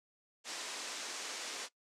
white band-pass noise, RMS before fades -43 dBFS, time 0.44-1.69 s, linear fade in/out 50 ms, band 270 to 7500 Hz, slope 24 dB/octave, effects noise-tail reverb RT60 0.1 s tail -18 dB re dry + low-pass 12000 Hz 12 dB/octave

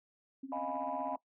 sine tone with tremolo, 269.2 Hz, C4, 49 cents sharp, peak -38 dBFS, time 0.43-1.17 s, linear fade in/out 5 ms, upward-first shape sine, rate 16 Hz, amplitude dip 85%
sine chord, F half-diminished seventh, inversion third, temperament equal, 622.3 / 698.5 / 830.6 / 987.8 Hz, Eb5 / F5 / Ab5 / Cb6, 0 / 0 / 0 / 0 cents, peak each -40 dBFS, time 0.52-1.16 s, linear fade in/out 2 ms
effects noise-tail reverb RT60 0.1 s tail -20 dB re dry + tanh soft clip ceiling -26 dBFS

